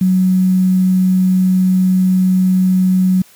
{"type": "tone with quantisation", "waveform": "sine", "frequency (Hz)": 185.6, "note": "F#3", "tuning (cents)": 6, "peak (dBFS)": -9, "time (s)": [0.01, 3.22], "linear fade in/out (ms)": 5, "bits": 6, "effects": ["white hiss -46 dBFS RMS until 3.35 s"]}